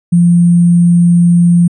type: tone with sample-and-hold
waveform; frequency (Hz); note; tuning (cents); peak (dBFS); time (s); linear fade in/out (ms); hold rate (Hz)
sine; 172.9; F3; -17; -4; 0.12-1.68; 10; 8820
effects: resampled to 32000 Hz